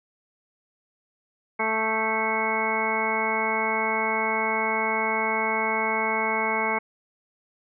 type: harmonic tone with a mistuned harmonic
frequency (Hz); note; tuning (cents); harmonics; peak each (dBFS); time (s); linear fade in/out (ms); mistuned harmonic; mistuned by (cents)
220; A3; 0; 1 / 2 / 3 / 4 / 5 / 6 / 7 / 9 / 10; -34 / -31 / -33 / -28 / -31 / -36 / -35 / -36 / -27; 1.59-6.79; 10; 7; +28
effects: none